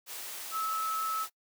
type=tone in noise; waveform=sine; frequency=1300 Hz; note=E6; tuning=24 cents flat; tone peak=-30 dBFS; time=0.51-1.27 s; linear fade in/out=50 ms; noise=white; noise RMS=-41 dBFS; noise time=0.06-1.3 s; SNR=+8 dB; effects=noise-tail reverb RT60 0.1 s tail -23 dB re dry + high-pass 400 Hz 12 dB/octave

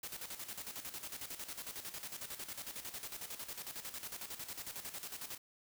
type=noise with tremolo; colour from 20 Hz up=white; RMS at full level=-44 dBFS; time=0.03-5.38 s; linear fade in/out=5 ms; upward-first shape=square; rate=11 Hz; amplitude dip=65%; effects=none

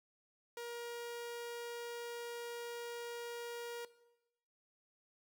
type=tone; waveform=sawtooth; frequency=473.7 Hz; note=A#4; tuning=28 cents sharp; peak=-39 dBFS; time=0.57-3.85 s; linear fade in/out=2 ms; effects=noise-tail reverb RT60 0.9 s tail -17 dB re dry

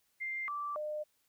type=tone with pitch steps; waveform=sine; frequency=2098 / 1167 / 605 Hz; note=C7 / D6 / D#5; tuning=+4 / -11 / -49 cents; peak=-35 dBFS; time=0.2-1.04 s; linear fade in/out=20 ms; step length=280 ms; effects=white hiss -75 dBFS RMS until 1.28 s

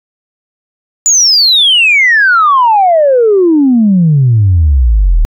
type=exponential sweep; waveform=sine; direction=down; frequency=7030 to 36.71 Hz; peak=-3 dBFS; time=1.06-5.25 s; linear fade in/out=0 ms; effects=tanh soft clip ceiling 0 dBFS

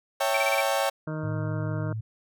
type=chord; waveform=35% pulse; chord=A dominant seventh; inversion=first; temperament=equal with one note detuned; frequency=554.4 / 659.3 / 784 / 895.4 Hz; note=C#5 / E5 / G5 / A5; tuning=0 / 0 / 0 / +30 cents; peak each=-25 / -28 / -27 / -31 dBFS; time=0.2-0.9 s; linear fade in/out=10 ms
type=tone bursts; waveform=sine; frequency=2317 Hz; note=D7; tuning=24 cents flat; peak=-24 dBFS; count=5; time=0.34-0.609 s; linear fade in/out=5 ms; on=33 ms; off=26 ms
type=harmonic tone; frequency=155.5 Hz; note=D#3; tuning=1 cent flat; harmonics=1 / 2 / 3 / 4 / 6 / 7 / 8 / 9 / 10; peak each=-31 / -36 / -41 / -38 / -47 / -47 / -48 / -44 / -49 dBFS; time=1.07-1.93 s; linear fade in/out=5 ms
type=tone; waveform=sine; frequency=110 Hz; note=A2; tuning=in tune; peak=-29 dBFS; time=1.23-2.01 s; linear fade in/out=10 ms
effects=none

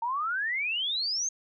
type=exponential sweep; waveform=sine; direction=up; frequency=900 to 6520 Hz; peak=-27 dBFS; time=0.02-1.29 s; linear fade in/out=5 ms; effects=none

